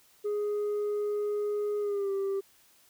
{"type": "tone with pitch glide", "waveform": "sine", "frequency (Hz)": [415.3, 392.2], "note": ["G#4", "G4"], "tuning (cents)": [0, 1], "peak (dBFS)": -25, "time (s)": [0.24, 2.41], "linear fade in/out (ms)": 20, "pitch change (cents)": -99, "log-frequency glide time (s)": [1.8, 2.11], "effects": ["tanh soft clip ceiling -27 dBFS", "white hiss -62 dBFS RMS until 2.89 s"]}